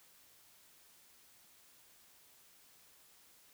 silence, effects white hiss -64 dBFS RMS until 3.53 s

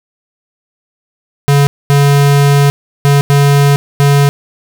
square tone bursts at uneven times, 141.9 Hz, C#3, 41 cents sharp, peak -6 dBFS, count 5, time 1.48-1.67 / 1.9-2.7 / 3.05-3.21 / 3.3-3.76 / 4-4.29 s, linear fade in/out 0 ms, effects none

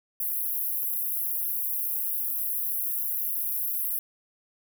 pink high-pass noise, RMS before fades -29 dBFS, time 0.2-3.99 s, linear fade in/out 2 ms, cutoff 11000 Hz, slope 96 dB/octave, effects none

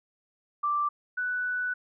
sine tone pair in turn, 1174.7 / 1486.5 Hz, D6 / F#6, 0 / +8 cents, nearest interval major third, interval 408 cents, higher second, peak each -24 / -27 dBFS, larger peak first, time 0.63-0.89 / 1.17-1.74 s, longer second, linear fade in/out 10 ms, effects none

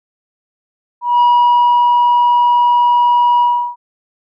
sine tone with ADSR envelope, 966 Hz, B5, 39 cents flat, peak -4 dBFS, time 1.01-3.76 s, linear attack 200 ms, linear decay 650 ms, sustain -2 dB, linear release 350 ms, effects tanh soft clip ceiling -6 dBFS

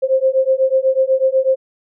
sine beating tone pair, 523.3 / 531.4 Hz, C5 / C5, 0 / +27 cents, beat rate 8.1 Hz, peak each -15 dBFS, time 0.02-1.56 s, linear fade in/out 20 ms, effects none

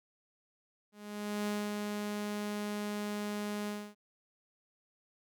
sawtooth tone with ADSR envelope, 207.7 Hz, G#3, in tune, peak -28 dBFS, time 0.92-3.95 s, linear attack 550 ms, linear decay 230 ms, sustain -3 dB, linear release 270 ms, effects none

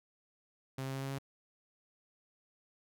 sawtooth tone with pitch steps, 133.2 / 134.13 / 135.06 / 136 / 136.94 Hz, C3 / C3 / C#3 / C#3 / C#3, +31 / +43 / -45 / -33 / -21 cents, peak -33 dBFS, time 0.78-1.185 s, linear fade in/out 5 ms, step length 81 ms, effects none

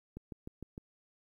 click train, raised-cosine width 3 ms, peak -30 dBFS, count 5, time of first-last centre 0.17-0.779 s, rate 6.57 Hz, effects 11-bit

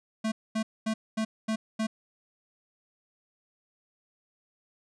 square tone bursts, 220 Hz, A3, in tune, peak -27 dBFS, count 6, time 0.24-1.87 s, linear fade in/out 10 ms, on 80 ms, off 230 ms, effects resampled to 22050 Hz

